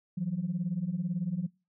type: beating tone pair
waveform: sine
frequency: 164.81 / 182.81 Hz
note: E3 / F#3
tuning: 0 / -21 cents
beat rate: 18 Hz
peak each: -33 / -30 dBFS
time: 0.17-1.47 s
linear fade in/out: 10 ms
effects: noise-tail reverb RT60 0.3 s tail -24 dB re dry + tanh soft clip ceiling -22 dBFS